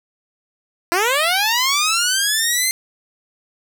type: linear sweep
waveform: 10% pulse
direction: up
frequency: 329.6 to 2097 Hz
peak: -7 dBFS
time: 0.92-2.71 s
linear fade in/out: 0 ms
effects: none